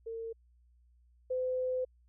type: tone pair in turn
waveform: sine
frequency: 454.3 / 509.9 Hz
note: A#4 / C5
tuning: -45 / -45 cents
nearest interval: major second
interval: 200 cents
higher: second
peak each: -37 / -30 dBFS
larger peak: second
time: 0.06-0.33 / 1.3-1.85 s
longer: second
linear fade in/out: 10 ms
effects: added 60 Hz sine -62 dBFS peak until 2.08 s